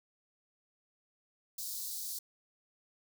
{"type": "high-pass noise", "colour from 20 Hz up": "white", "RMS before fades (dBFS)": -40, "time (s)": [1.58, 2.19], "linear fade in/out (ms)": 5, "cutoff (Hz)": 4000, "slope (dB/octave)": 48, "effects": []}